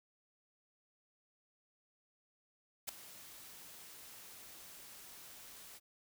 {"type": "noise with ADSR envelope", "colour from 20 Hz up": "white", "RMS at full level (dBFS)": -37, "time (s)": [2.87, 5.8], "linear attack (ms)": 20, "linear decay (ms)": 4, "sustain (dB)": -17, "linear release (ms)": 33, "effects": []}